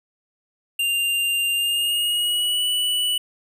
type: tone with pitch glide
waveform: square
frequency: 2792 to 2958 Hz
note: F7 to F#7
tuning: -1 to -1 cents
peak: -20 dBFS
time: 0.79-3.18 s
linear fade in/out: 5 ms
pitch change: +100 cents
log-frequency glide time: 1.53-2.65 s
effects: none